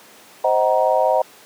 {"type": "chord", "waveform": "sine", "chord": "C half-diminished seventh", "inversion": "none", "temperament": "just", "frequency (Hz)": [523.3, 627.9, 753.5, 941.9], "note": ["C5", "Eb5", "Gb5", "Bb5"], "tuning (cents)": [0, 16, 31, 18], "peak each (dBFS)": [-19, -18, -20, -21], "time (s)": [0.44, 1.22], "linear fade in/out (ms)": 5, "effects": ["pink hiss -45 dBFS RMS until 1.45 s", "high-pass 300 Hz 12 dB/octave"]}